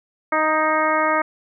harmonic tone with a mistuned harmonic, 311.1 Hz, D#4, in tune, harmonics 1 / 2 / 3 / 4 / 5 / 6 / 7, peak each -27 / -22 / -23 / -21 / -27 / -27 / -27 dBFS, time 0.32-1.22 s, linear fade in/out 5 ms, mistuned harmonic 5, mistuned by +23 cents, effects none

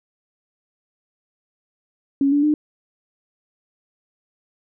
sine tone with pitch steps, 277.2 / 288.8 / 300.9 Hz, C#4 / D4 / D4, 0 / -29 / +42 cents, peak -14 dBFS, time 2.21-2.54 s, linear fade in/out 2 ms, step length 110 ms, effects none

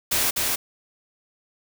white noise with echo, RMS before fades -22 dBFS, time 0.11-0.31 s, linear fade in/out 10 ms, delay 250 ms, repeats 1, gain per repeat -2 dB, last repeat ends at 0.56 s, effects none

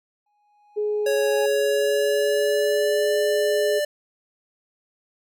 triangle tone with exponential growth, 830 Hz, G#5, 1 cent flat, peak -26 dBFS, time 0.26-1.46 s, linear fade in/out 5 ms, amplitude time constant 260 ms
sine tone, 420 Hz, G#4, 19 cents sharp, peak -21 dBFS, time 0.76-3.8 s, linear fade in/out 20 ms
square tone with pitch glide, 554.4 to 590.8 Hz, C#5 to D5, 0 to +10 cents, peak -22 dBFS, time 1.06-3.85 s, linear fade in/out 5 ms, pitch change +110 cents, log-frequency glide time 1.32-3.17 s
effects none

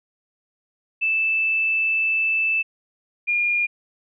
sine tone pair in turn, 2637 / 2418 Hz, E7 / D7, 0 / +50 cents, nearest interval major second, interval 150 cents, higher first, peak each -18 dBFS, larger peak neither, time 1.01-2.63 / 3.27-3.67 s, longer first, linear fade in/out 20 ms, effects none

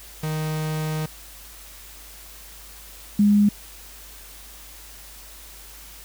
45% pulse / sine tone pair in turn, 155.56 / 205.8 Hz, D#3 / G#3, 0 / -16 cents, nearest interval perfect fourth, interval 484 cents, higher second, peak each -24 / -13 dBFS, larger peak second, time 0.23-1.06 / 3.19-3.49 s, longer first, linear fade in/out 5 ms, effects added 50 Hz sine -46 dBFS peak until 6.04 s + white hiss -44 dBFS RMS until 6.04 s

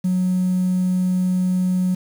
triangle tone, 183.2 Hz, F#3, 17 cents flat, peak -13 dBFS, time 0.04-1.95 s, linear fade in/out 10 ms, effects tanh soft clip ceiling -13 dBFS + 7-bit

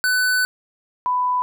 square / sine tone pair in turn, 1500 / 995.7 Hz, F#6 / B5, +23 / +14 cents, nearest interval perfect fifth, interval 709 cents, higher first, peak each -17 dBFS, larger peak neither, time 0.04-0.45 / 1.06-1.42 s, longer first, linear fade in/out 0 ms, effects none

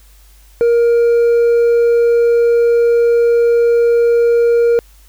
sine tone with hard clipping, 470 Hz, A#4, 14 cents sharp, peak -9 dBFS, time 0.61-4.79 s, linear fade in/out 0 ms, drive 2 dB, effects added 50 Hz sine -42 dBFS peak until 5.08 s + white hiss -50 dBFS RMS until 5.08 s

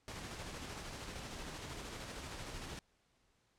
pink noise with tremolo, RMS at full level -45 dBFS, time 0.08-2.79 s, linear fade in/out 0 ms, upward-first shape square, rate 13 Hz, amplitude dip 25%, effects pink hiss -75 dBFS RMS until 3.58 s + low-pass 8000 Hz 12 dB/octave

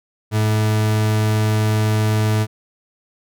40% pulse tone, 107.8 Hz, A2, 35 cents flat, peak -14 dBFS, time 0.31-2.47 s, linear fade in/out 50 ms, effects none

